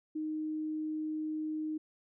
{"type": "tone", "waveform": "sine", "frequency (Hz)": 310, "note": "D#4", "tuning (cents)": -6, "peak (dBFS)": -33, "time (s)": [0.15, 1.78], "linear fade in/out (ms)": 10, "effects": []}